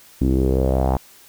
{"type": "tone with low-pass filter sweep", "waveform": "sawtooth", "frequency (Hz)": 65.41, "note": "C2", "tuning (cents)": 0, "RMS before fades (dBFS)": -18, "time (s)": [0.21, 0.97], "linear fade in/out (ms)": 5, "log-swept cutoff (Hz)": [280, 850], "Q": 3.9, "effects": ["white hiss -48 dBFS RMS until 1.28 s"]}